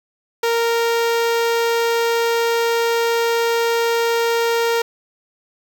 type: tone with notch filter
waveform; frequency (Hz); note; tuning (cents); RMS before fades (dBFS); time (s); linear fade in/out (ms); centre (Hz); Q
sawtooth; 464.2; A#4; -7; -18; 0.43-4.82; 5; 9600; 1.6
effects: none